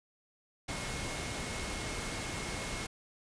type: tone in noise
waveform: sine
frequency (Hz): 2167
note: C#7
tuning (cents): -40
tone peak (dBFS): -46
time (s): 0.68-2.87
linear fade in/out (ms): 10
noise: pink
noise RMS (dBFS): -38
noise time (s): 0.68-2.87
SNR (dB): -11
effects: resampled to 22050 Hz